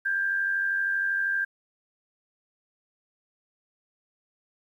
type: tone pair together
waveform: sine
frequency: 1586 / 1678.7 Hz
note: G6 / G#6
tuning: +20 / +18 cents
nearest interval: minor second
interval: 98 cents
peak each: -24 / -34 dBFS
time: 0.05-1.45 s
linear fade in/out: 10 ms
effects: 10-bit